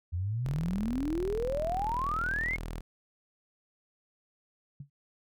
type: exponential sweep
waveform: sine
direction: up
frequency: 82.41 to 2217 Hz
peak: -29 dBFS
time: 0.12-2.57 s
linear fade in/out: 20 ms
type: tone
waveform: sawtooth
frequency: 40.53 Hz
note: E1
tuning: 29 cents flat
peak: -32 dBFS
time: 0.45-2.81 s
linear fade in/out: 10 ms
type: tone with exponential decay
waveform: sine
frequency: 141.3 Hz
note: C#3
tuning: 34 cents sharp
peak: -36 dBFS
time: 4.8-4.9 s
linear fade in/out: 5 ms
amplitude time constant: 21 ms
effects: none